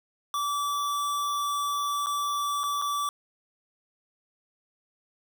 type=tone with dropouts; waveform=square; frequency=1157 Hz; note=D6; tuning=26 cents flat; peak=-27 dBFS; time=0.34-3.09 s; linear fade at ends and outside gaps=1 ms; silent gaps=2.061-2.068 / 2.634-2.638 / 2.816-2.821 s; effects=9-bit